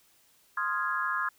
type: chord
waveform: sine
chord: F minor seventh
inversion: second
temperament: equal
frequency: 1046.5 / 1244.5 / 1396.9 / 1661.2 Hz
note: C6 / Eb6 / F6 / Ab6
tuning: 0 / 0 / 0 / 0 cents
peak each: -33 / -33 / -34 / -32 dBFS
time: 0.57-1.29 s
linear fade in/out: 5 ms
effects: white hiss -64 dBFS RMS until 1.38 s